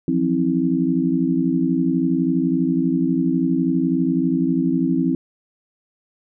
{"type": "tone cluster", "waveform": "sine", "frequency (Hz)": [168.4, 180.6, 264.2, 323.6], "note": ["E3", "F#3", "C4", "E4"], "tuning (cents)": [37, -42, 17, -32], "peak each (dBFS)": [-25, -24, -19, -22], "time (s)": [0.08, 5.15], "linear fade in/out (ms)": 2, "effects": []}